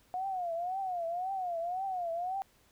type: tone with vibrato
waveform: sine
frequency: 720 Hz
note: F#5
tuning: 47 cents flat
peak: -32 dBFS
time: 0.14-2.42 s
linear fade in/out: 0 ms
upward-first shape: triangle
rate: 1.9 Hz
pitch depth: 160 cents each way
effects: pink hiss -66 dBFS RMS until 2.71 s